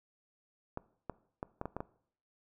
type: clicks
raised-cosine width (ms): 1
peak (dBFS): -23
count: 7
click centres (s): 0.774 / 1.097 / 1.429 / 1.614 / 1.656 / 1.766 / 1.805
effects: noise-tail reverb RT60 0.6 s tail -20 dB re dry